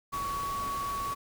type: tone in noise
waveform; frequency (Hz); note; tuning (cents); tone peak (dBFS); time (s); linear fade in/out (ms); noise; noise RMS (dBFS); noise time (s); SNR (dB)
sine; 1124; C#6; +24; -31; 0.12-1.15; 20; pink; -41; 0.12-1.15; +7
effects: none